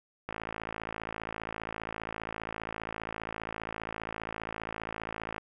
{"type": "click train", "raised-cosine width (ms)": 0.5, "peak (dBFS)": -20, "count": 281, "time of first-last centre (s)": [0.29, 5.381], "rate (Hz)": 55, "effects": []}